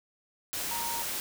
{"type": "tone in noise", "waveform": "sine", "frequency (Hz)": 932.3, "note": "A#5", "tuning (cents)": 0, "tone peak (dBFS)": -35, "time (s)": [0.71, 1.02], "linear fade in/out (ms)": 0, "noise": "white", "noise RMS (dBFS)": -34, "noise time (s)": [0.53, 1.2], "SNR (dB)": -4, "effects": []}